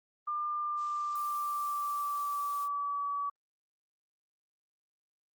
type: tone with pitch glide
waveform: sine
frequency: 1198 to 1142.6 Hz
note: D6 to D6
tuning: +34 to -48 cents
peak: -31 dBFS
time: 0.27-3.3 s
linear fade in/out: 10 ms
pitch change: -82 cents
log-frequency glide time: 0.53-3.05 s
type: noise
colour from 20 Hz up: blue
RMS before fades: -49 dBFS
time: 0.76-2.69 s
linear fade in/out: 50 ms
effects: Opus 24 kbps